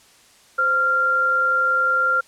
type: tone pair together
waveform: sine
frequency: 517.9 / 1387 Hz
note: C5 / F6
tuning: -18 / -12 cents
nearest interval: octave + perfect fourth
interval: 1706 cents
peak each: -28 / -16 dBFS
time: 0.58-2.21 s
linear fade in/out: 10 ms
effects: white hiss -52 dBFS RMS until 2.27 s + low-pass 9000 Hz 12 dB/octave